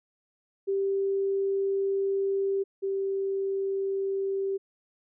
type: tone pair in turn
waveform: sine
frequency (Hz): 392 / 390.1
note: G4 / G4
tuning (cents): 0 / -8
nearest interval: unison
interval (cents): 8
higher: first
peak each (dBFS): -24 / -26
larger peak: first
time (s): 0.67-2.64 / 2.82-4.58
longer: first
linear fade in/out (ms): 20
effects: none